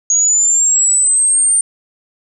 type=linear sweep; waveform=sine; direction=up; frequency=6645 to 8910 Hz; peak=-9 dBFS; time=0.1-1.61 s; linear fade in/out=2 ms; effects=none